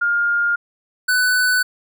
sine / square tone pair in turn, 1412 / 1496 Hz, F6 / F#6, +19 / +19 cents, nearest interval minor second, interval 100 cents, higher second, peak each -15 dBFS, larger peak neither, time 0.01-0.56 / 1.08-1.63 s, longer neither, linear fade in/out 10 ms, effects none

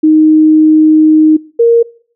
sine tone pair in turn, 311.1 / 466.1 Hz, D#4 / A#4, 0 / 0 cents, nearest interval perfect fifth, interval 700 cents, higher second, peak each -3 dBFS, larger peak neither, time 0.03-1.37 / 1.59-1.83 s, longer first, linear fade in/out 10 ms, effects noise-tail reverb RT60 0.5 s tail -23 dB re dry

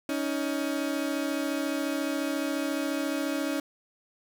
30% pulse tone pair together, 280 / 314.3 Hz, C#4 / D#4, +18 / +18 cents, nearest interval major second, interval 200 cents, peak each -27 / -29 dBFS, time 0.09-3.6 s, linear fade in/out 2 ms, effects none

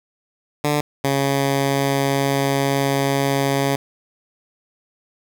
10% pulse tone pair in turn, 147.6 / 138.3 Hz, D3 / C#3, +9 / -4 cents, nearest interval minor second, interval 113 cents, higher first, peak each -9 dBFS, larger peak neither, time 0.64-0.81 / 1.04-3.76 s, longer second, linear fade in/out 5 ms, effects none

